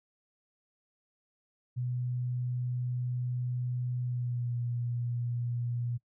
sine tone with pitch glide, 124 to 120.26 Hz, B2 to B2, +7 to -46 cents, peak -30 dBFS, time 1.76-5.98 s, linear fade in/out 20 ms, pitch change -53 cents, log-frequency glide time 4.02-4.56 s, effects noise-tail reverb RT60 0.1 s tail -23 dB re dry

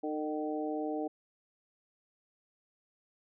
harmonic tone with a mistuned harmonic, 153 Hz, D#3, 29 cents flat, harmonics 2 / 3 / 4 / 5, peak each -35 / -38 / -40 / -40 dBFS, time 0.03-1.08 s, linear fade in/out 10 ms, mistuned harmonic 3, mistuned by -23 cents, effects none

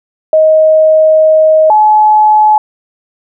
sine tone pair in turn, 628 / 854.1 Hz, D#5 / G#5, +16 / +48 cents, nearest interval perfect fourth, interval 532 cents, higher second, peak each -3 dBFS, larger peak neither, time 0.33-1.7 / 1.7-2.58 s, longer first, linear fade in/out 2 ms, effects none

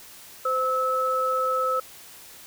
sine tone pair together, 515.9 / 1300 Hz, C5 / E6, -24 / -24 cents, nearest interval octave + major third, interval 1600 cents, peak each -26 / -23 dBFS, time 0.45-1.8 s, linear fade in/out 5 ms, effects white hiss -46 dBFS RMS until 2.46 s

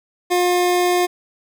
25% pulse tone, 356.5 Hz, F4, 36 cents sharp, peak -11 dBFS, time 0.3-1.07 s, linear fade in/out 20 ms, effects none

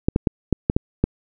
clicks, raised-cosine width 3 ms, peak -3 dBFS, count 7, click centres 0.085 / 0.161 / 0.272 / 0.527 / 0.699 / 0.765 / 1.04 s, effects none

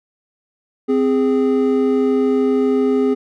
triangle tone pair together, 259.9 / 412.6 Hz, C4 / G#4, -11 / -11 cents, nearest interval minor sixth, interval 800 cents, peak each -14 dBFS, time 0.88-3.15 s, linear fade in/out 20 ms, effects none

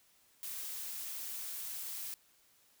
blue noise, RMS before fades -42 dBFS, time 0.43-2.14 s, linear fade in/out 0 ms, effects white hiss -68 dBFS RMS until 2.8 s

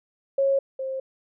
sine tone pair in turn, 547 / 529.9 Hz, C#5 / C5, -23 / +22 cents, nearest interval minor second, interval 55 cents, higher first, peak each -18 / -27 dBFS, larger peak first, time 0.38-0.59 / 0.79-1 s, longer neither, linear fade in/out 5 ms, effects none

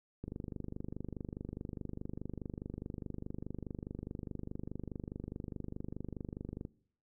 click train, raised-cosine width 3 ms, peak -28 dBFS, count 160, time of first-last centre 0.24-6.651 s, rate 24.8 Hz, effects noise-tail reverb RT60 0.6 s tail -22 dB re dry

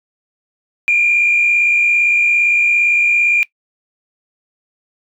sine tone with frequency modulation, 2406 Hz, D7, 41 cents sharp, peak -9 dBFS, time 0.88-3.43 s, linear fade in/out 0 ms, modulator 57.6 Hz, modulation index 0.8, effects noise-tail reverb RT60 0.1 s tail -21 dB re dry + tanh soft clip ceiling -5 dBFS

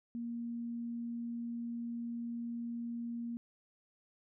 sine tone, 235.1 Hz, A#3, 15 cents sharp, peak -37 dBFS, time 0.15-3.37 s, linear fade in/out 0 ms, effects none

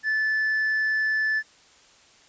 sine tone with hard clipping, 1745 Hz, A6, 15 cents flat, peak -22 dBFS, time 0.03-1.43 s, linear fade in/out 50 ms, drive 2 dB, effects white hiss -55 dBFS RMS until 2.28 s + resampled to 16000 Hz

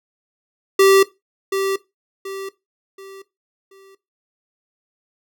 square tone with echo, 388.9 Hz, G4, 14 cents flat, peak -10 dBFS, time 0.79-1.03 s, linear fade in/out 5 ms, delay 730 ms, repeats 4, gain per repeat -9 dB, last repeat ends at 3.95 s, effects noise-tail reverb RT60 0.2 s tail -17 dB re dry

